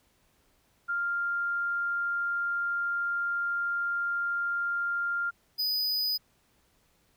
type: tone pair in turn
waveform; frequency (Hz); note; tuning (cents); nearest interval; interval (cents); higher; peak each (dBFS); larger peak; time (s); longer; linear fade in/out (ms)
sine / square; 1396.9 / 4978; F6 / D#8; 0 / 0; octave + minor seventh; 2200; second; -27; neither; 0.88-5.31 / 5.58-6.18; first; 20
effects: pink hiss -68 dBFS RMS until 7.16 s